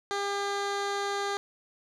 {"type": "tone with low-pass filter", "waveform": "15% pulse", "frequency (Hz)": 401.4, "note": "G4", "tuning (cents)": 41, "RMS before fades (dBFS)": -31, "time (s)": [0.11, 1.37], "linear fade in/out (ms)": 0, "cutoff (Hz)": 6000, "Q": 1.1, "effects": []}